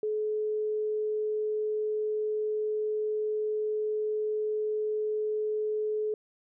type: tone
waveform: sine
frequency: 427.6 Hz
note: A4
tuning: 49 cents flat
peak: -27 dBFS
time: 0.03-6.14 s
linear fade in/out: 2 ms
effects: none